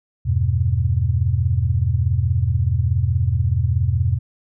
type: chord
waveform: sine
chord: E minor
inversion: none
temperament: just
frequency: 82.41 / 98.89 / 123.61 Hz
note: E2 / G2 / B2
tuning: 0 / +16 / +2 cents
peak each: -20 dBFS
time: 0.25-4.19 s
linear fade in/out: 20 ms
effects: none